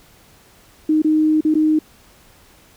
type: tone with dropouts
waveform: sine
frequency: 310 Hz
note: D#4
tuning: 6 cents flat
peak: -12 dBFS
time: 0.89-1.79 s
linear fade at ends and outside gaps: 5 ms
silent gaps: 1.02-1.045 / 1.408-1.449 / 1.542-1.552 s
effects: pink hiss -50 dBFS RMS until 2.76 s